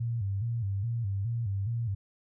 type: tone with vibrato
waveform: sine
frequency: 107.3 Hz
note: A2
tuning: 43 cents flat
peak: -28 dBFS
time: 0-1.95 s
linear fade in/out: 10 ms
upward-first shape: square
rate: 2.4 Hz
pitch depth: 150 cents each way
effects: none